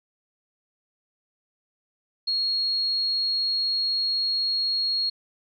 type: tone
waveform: sine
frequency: 4296 Hz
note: C8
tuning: 45 cents sharp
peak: -22 dBFS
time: 2.27-5.1 s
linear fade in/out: 10 ms
effects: none